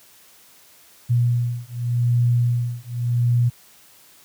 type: beating tone pair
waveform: sine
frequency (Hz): 120 / 120.86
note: B2 / B2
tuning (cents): -49 / -37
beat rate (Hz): 0.86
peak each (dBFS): -20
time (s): 1.09-3.5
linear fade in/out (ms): 20
effects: white hiss -51 dBFS RMS until 4.24 s + high-pass 60 Hz 12 dB/octave